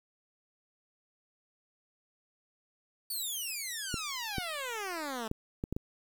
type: exponential sweep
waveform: 10% pulse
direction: down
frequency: 4590 to 214.1 Hz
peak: -27 dBFS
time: 3.1-5.28 s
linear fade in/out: 5 ms
type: clicks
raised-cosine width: 3 ms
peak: -21 dBFS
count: 6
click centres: 3.942 / 4.383 / 5.314 / 5.639 / 5.726 / 5.765 s
effects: 9-bit